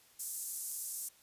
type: band-pass noise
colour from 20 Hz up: white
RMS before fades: -41 dBFS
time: 0.19-1.09 s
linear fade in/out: 10 ms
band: 6900 to 13000 Hz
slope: 24 dB/octave
effects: white hiss -64 dBFS RMS until 1.22 s + resampled to 32000 Hz